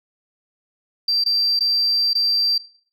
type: tone with dropouts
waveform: sine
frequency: 4699 Hz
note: D8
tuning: in tune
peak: -15 dBFS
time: 1.08-2.58 s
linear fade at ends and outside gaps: 5 ms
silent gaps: 1.239-1.26 / 1.592-1.606 / 2.133-2.151 s
effects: noise-tail reverb RT60 0.5 s tail -19 dB re dry + tanh soft clip ceiling -12 dBFS